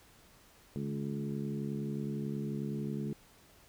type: harmonic tone with a mistuned harmonic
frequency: 71 Hz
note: C#2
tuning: 42 cents sharp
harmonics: 2 / 3 / 4 / 5 / 6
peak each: -38 / -37 / -45 / -44 / -46 dBFS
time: 0.76-3.13 s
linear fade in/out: 0 ms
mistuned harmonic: 2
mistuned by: +39 cents
effects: pink hiss -61 dBFS RMS until 3.68 s